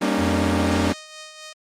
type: chord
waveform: sawtooth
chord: Eb dominant seventh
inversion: first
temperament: equal with one note detuned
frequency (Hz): 196 / 233.1 / 277.2 / 303.8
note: G3 / Bb3 / Db4 / Eb4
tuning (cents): 0 / 0 / 0 / -41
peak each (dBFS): -21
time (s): 0.01-0.93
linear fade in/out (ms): 10
type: tone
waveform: square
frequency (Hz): 87.31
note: F2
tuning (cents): 0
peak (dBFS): -25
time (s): 0.17-0.94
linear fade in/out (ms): 50
type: tone with tremolo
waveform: 5% pulse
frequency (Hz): 620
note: D#5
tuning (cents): -6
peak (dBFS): -24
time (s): 0.63-1.53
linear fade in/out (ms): 5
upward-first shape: triangle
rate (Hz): 3.9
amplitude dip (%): 55
effects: low-pass 9000 Hz 12 dB/octave + Opus 32 kbps